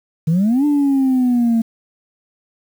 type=exponential two-way sweep; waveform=sine; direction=up then down; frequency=153 to 296.7 to 224.8 Hz; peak=-10 dBFS; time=0.27-1.62 s; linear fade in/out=10 ms; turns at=0.65 s; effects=tanh soft clip ceiling -10 dBFS + 7-bit